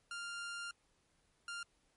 sawtooth tone bursts at uneven times, 1396.9 Hz, F6, in tune, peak -38 dBFS, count 2, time 0.11-0.71 / 1.48-1.63 s, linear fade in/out 2 ms, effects pink hiss -75 dBFS RMS until 1.96 s + MP3 48 kbps

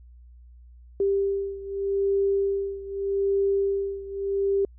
sine beating tone pair, 394.8 / 395.62 Hz, G4 / G4, +12 / +16 cents, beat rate 0.82 Hz, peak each -24 / -27 dBFS, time 1-4.65 s, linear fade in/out 2 ms, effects added 60 Hz sine -46 dBFS peak until 4.78 s

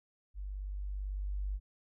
sine tone with level ramp, 49 Hz, G1, in tune, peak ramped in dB -38 to -32 dBFS, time 0.34-1.6 s, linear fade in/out 50 ms, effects none

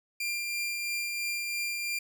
sawtooth tone with tremolo, 2386 Hz, D7, 27 cents sharp, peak -26 dBFS, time 0.2-1.99 s, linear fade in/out 5 ms, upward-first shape triangle, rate 3 Hz, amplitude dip 30%, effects none

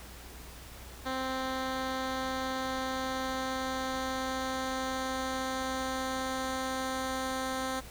10% pulse tone with low-pass filter sweep, 261.6 Hz, C4, in tune, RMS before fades -34 dBFS, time 1.05-7.81 s, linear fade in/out 20 ms, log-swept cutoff 4400 to 10000 Hz, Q 0.94, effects added 60 Hz sine -49 dBFS peak until 7.9 s + pink hiss -49 dBFS RMS until 7.9 s

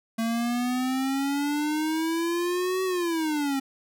square exponential two-way sweep, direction up then down, 224.9 to 377.9 to 267.4 Hz, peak -25 dBFS, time 0.18-3.6 s, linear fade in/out 10 ms, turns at 2.84 s, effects none

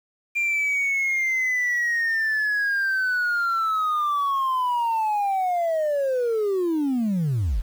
sine linear sweep, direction down, 2390 to 35.1 Hz, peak -18 dBFS, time 0.35-7.62 s, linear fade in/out 20 ms, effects tanh soft clip ceiling -19 dBFS + 8-bit

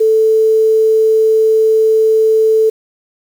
sine tone with quantisation, 440 Hz, A4, in tune, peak -7 dBFS, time 0-2.7 s, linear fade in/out 10 ms, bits 6, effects none

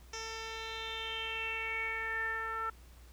10% pulse tone with low-pass filter sweep, 447.5 Hz, A4, 29 cents sharp, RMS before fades -38 dBFS, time 0.13-2.7 s, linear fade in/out 5 ms, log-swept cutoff 5500 to 1400 Hz, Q 6.8, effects added 60 Hz sine -53 dBFS peak until 3.12 s + pink hiss -62 dBFS RMS until 3.12 s

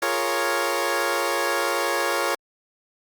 15% pulse chord, Bb minor seventh, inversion second, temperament equal, 349.2 / 415.3 / 466.2 / 554.4 Hz, F4 / Ab4 / Bb4 / Db5, 0 / 0 / 0 / 0 cents, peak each -22 / -23 / -22 / -19 dBFS, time 0.02-2.35 s, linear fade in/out 5 ms, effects Opus 48 kbps

